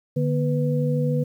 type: tone cluster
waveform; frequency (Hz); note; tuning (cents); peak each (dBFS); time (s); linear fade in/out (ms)
sine; 148.2 / 240.9 / 496.2; D3 / B3 / B4; +16 / -43 / +8; -21 / -27 / -26; 0.16-1.24; 10
effects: 9-bit